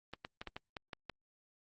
clicks, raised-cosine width 0.3 ms, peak -26 dBFS, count 8, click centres 0.136 / 0.249 / 0.415 / 0.473 / 0.565 / 0.768 / 0.932 / 1.097 s, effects Opus 24 kbps

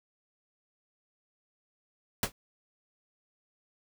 pink noise with exponential decay, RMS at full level -23 dBFS, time 2.23-2.32 s, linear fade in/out 2 ms, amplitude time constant 19 ms, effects none

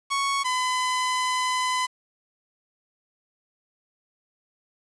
sawtooth tone pair in turn, 1108.7 / 1011.1 Hz, C#6 / B5, 0 / +40 cents, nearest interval major second, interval 160 cents, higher first, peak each -19 dBFS, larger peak neither, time 0.1-0.44 / 0.44-1.87 s, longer second, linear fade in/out 20 ms, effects resampled to 22050 Hz + 8-bit

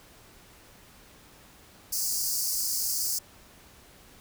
pink high-pass noise, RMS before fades -29 dBFS, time 1.92-3.19 s, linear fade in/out 10 ms, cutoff 4600 Hz, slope 96 dB/octave, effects pink hiss -54 dBFS RMS until 4.2 s

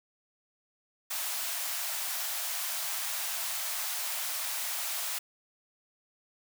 white high-pass noise, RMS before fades -34 dBFS, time 1.1-5.19 s, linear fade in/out 10 ms, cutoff 600 Hz, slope 96 dB/octave, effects none

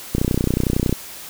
click train, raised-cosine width 3 ms, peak -5 dBFS, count 25, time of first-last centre 0.15-0.927 s, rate 30.9 Hz, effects white hiss -36 dBFS RMS until 1.29 s

